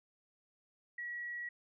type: tone with frequency modulation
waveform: sine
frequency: 1922 Hz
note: B6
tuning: 48 cents flat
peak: -39 dBFS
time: 0.98-1.49 s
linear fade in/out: 5 ms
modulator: 26.8 Hz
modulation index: 0.21
effects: none